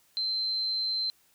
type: tone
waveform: sine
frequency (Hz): 4105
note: C8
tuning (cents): -34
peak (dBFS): -27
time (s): 0.17-1.1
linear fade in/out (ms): 0
effects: white hiss -65 dBFS RMS until 1.34 s